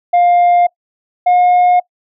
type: tone pair in turn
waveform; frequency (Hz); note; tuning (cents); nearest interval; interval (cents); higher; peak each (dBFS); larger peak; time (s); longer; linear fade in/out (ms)
sine; 704 / 717.5; F5 / F5; +14 / +47; unison; 33; second; -4; neither; 0.13-0.67 / 1.26-1.8; neither; 10
effects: noise-tail reverb RT60 0.1 s tail -24 dB re dry + tanh soft clip ceiling -6 dBFS